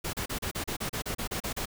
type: noise bursts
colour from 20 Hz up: pink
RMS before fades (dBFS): -33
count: 13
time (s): 0.04-1.657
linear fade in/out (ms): 10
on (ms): 93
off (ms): 34
effects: none